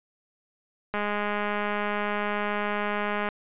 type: click train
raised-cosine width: 0.5 ms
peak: -14 dBFS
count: 487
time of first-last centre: 0.94-3.288 s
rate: 207 Hz
effects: resampled to 8000 Hz